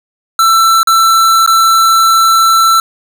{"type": "tone with dropouts", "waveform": "square", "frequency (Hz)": 1336, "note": "E6", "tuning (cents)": 23, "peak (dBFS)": -6, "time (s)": [0.39, 2.8], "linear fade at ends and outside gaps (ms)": 2, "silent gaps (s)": [[0.831, 0.872], [1.463, 1.475]], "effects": []}